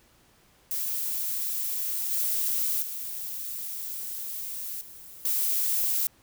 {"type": "noise with level steps", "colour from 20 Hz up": "violet", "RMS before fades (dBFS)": [-30, -27, -35, -46, -26], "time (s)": [0.71, 6.07], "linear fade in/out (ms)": 0, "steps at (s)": [2.11, 2.82, 4.81, 5.25], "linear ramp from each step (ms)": 2, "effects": ["pink hiss -61 dBFS RMS until 6.22 s"]}